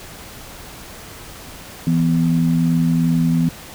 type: tone pair together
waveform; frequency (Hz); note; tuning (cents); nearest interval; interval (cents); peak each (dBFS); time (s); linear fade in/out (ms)
sine; 165.8 / 248.4; E3 / B3; +10 / +10; perfect fifth; 700; -15 / -18; 1.87-3.49; 2
effects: pink hiss -37 dBFS RMS until 3.74 s